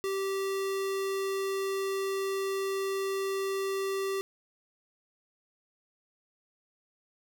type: tone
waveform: square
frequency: 389.1 Hz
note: G4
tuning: 13 cents flat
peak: -30 dBFS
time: 0.04-4.21 s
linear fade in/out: 0 ms
effects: none

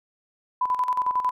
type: tone with tremolo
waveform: sine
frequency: 1000 Hz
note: B5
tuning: 21 cents sharp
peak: -19 dBFS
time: 0.61-1.31 s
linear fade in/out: 5 ms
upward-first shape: square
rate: 11 Hz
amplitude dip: 65%
effects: none

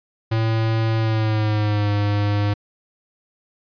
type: tone with pitch glide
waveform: square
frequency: 112.1 to 102.8 Hz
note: A2 to G#2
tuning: +33 to -17 cents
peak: -18 dBFS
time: 0.31-2.54 s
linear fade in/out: 10 ms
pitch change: -150 cents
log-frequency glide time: 0.97-1.91 s
effects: resampled to 11025 Hz

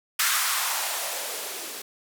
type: noise with band-pass filter sweep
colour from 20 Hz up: violet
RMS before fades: -28 dBFS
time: 0.19-1.82 s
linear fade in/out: 5 ms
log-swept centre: 1500 to 300 Hz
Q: 2.2
effects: none

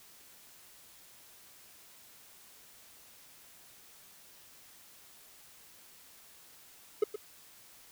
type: tone with echo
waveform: triangle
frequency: 423 Hz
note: G#4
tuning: 32 cents sharp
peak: -20 dBFS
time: 7.02-7.04 s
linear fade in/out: 5 ms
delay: 120 ms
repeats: 1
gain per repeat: -12 dB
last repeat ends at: 7.16 s
effects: white hiss -57 dBFS RMS until 7.91 s

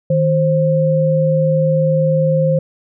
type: tone pair together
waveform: sine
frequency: 156.98 / 528 Hz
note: D#3 / C5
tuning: +16 / +16 cents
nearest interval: octave + major sixth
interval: 2100 cents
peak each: -14 dBFS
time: 0.1-2.59 s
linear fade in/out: 5 ms
effects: none

